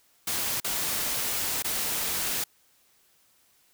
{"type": "noise with dropouts", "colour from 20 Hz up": "white", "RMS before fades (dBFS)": -29, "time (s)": [0.27, 2.44], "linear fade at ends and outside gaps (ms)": 5, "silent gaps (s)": [[0.602, 0.644], [1.624, 1.644]], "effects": ["white hiss -64 dBFS RMS until 3.73 s"]}